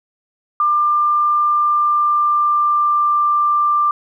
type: tone with pitch glide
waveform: sine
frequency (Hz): 1193 to 1184.8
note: D6 to D6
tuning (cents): +27 to +15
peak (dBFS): -12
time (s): 0.6-3.91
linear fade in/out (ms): 2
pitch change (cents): -12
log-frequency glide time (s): 1.41-3.24
effects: 9-bit

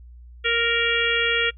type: harmonic tone with a mistuned harmonic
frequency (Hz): 466.2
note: A#4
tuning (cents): 0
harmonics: 1 / 3 / 4 / 5 / 6 / 7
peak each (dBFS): -26 / -26 / -26 / -26 / -26 / -26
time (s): 0.44-1.51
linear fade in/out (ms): 20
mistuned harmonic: 7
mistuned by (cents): +24
effects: noise-tail reverb RT60 0.1 s tail -23 dB re dry + added 60 Hz sine -41 dBFS peak until 1.57 s

